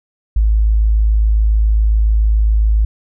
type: tone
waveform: sine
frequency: 53.6 Hz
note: A1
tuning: 45 cents flat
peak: -9 dBFS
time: 0.36-2.85 s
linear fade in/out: 5 ms
effects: none